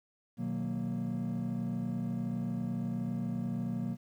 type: chord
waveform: triangle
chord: B major seventh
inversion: none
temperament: equal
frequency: 123.47 / 155.56 / 185 / 233.1 Hz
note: B2 / D#3 / F#3 / A#3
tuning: 0 / 0 / 0 / 0 cents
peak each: -36 / -39 / -34 / -33 dBFS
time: 0.37-3.97 s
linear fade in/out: 50 ms
effects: tanh soft clip ceiling -25 dBFS + 11-bit

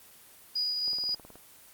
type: tone with tremolo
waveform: sine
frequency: 4914 Hz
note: D#8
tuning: 22 cents flat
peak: -26 dBFS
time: 0.55-1.15 s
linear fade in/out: 10 ms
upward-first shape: triangle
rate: 3.7 Hz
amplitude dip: 30%
type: click train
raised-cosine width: 1 ms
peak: -34 dBFS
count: 10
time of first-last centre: 0.88-1.356 s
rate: 18.9 Hz
effects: white hiss -54 dBFS RMS until 1.73 s + Opus 24 kbps

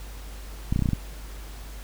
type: clicks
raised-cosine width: 5 ms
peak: -11 dBFS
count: 7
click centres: 0.725 / 0.761 / 0.792 / 0.823 / 0.858 / 0.889 / 0.933 s
effects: added 50 Hz sine -37 dBFS peak until 1.83 s + pink hiss -46 dBFS RMS until 1.83 s

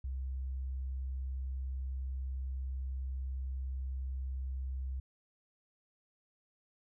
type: tone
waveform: sine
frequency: 65.5 Hz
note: C2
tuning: 2 cents sharp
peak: -35 dBFS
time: 0.04-5 s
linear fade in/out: 5 ms
effects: none

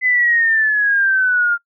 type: exponential sweep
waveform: sine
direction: down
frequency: 2033 to 1396.9 Hz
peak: -12 dBFS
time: 0.01-1.58 s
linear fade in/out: 50 ms
effects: noise-tail reverb RT60 0.1 s tail -22 dB re dry

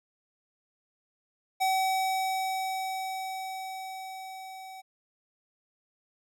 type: tone with level ramp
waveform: square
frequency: 760 Hz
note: F#5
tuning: 46 cents sharp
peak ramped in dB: -24 to -43 dBFS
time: 1.6-4.82 s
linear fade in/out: 20 ms
effects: none

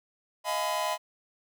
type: chord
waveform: 45% pulse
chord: F half-diminished seventh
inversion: third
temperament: just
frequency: 628.6 / 698.5 / 838.1 / 1005.8 Hz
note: Eb5 / F5 / Ab5 / Cb6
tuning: +18 / 0 / +16 / +31 cents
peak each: -33 / -35 / -36 / -31 dBFS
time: 0.44-0.98 s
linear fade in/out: 50 ms
effects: none

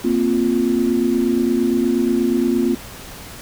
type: chord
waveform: sine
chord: Bb suspended second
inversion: none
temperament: equal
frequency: 233.1 / 261.6 / 349.2 Hz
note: Bb3 / C4 / F4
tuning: 0 / 0 / 0 cents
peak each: -19 dBFS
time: 0.04-2.75 s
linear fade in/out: 10 ms
effects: pink hiss -36 dBFS RMS until 3.41 s

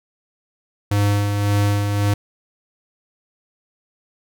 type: tone with tremolo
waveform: square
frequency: 102.1 Hz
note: G#2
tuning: 29 cents flat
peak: -15 dBFS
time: 0.91-2.14 s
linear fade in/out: 5 ms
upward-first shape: sine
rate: 1.8 Hz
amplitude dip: 40%
effects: none

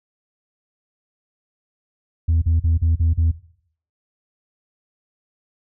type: tone bursts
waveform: sine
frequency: 82 Hz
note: E2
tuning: 9 cents flat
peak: -12 dBFS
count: 6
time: 2.28-3.315 s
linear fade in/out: 10 ms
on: 140 ms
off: 39 ms
effects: noise-tail reverb RT60 0.6 s tail -18 dB re dry + tanh soft clip ceiling -12 dBFS

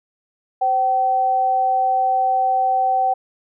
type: tone pair together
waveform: sine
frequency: 520 / 766.9 Hz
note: C5 / G5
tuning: -11 / -38 cents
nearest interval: perfect fifth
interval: 673 cents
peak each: -27 / -15 dBFS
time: 0.61-3.14 s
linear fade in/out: 10 ms
effects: none

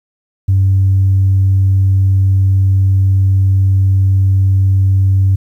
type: tone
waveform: sine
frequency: 96.2 Hz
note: G2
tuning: 32 cents flat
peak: -6 dBFS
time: 0.48-5.36 s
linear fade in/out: 10 ms
effects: tanh soft clip ceiling -4 dBFS + 8-bit

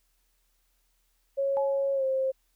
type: tone with pitch glide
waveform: sine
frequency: 550 to 529.4 Hz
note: C#5 to C5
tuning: -14 to +20 cents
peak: -24 dBFS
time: 1.37-2.32 s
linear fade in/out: 20 ms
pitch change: -66 cents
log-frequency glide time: 1.94-2.04 s
type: tone with exponential decay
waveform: sine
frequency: 849 Hz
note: G#5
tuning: 38 cents sharp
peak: -28 dBFS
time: 1.57-2.08 s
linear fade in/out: 0 ms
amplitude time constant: 110 ms
effects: added 40 Hz sine -70 dBFS peak until 2.55 s + white hiss -73 dBFS RMS until 2.55 s

